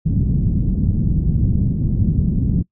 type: low-pass noise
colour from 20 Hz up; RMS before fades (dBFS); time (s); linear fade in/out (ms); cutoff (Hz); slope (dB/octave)
white; -17; 0.05-2.63; 20; 190; 24
effects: noise-tail reverb RT60 0.1 s tail -22 dB re dry